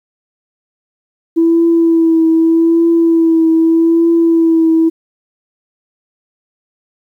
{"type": "tone with vibrato", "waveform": "sine", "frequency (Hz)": 329.6, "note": "E4", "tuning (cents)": 0, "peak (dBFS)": -6, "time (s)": [1.36, 4.9], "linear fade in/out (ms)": 20, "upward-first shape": "triangle", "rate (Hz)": 0.82, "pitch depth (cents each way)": 32, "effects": ["tanh soft clip ceiling -2 dBFS", "8-bit"]}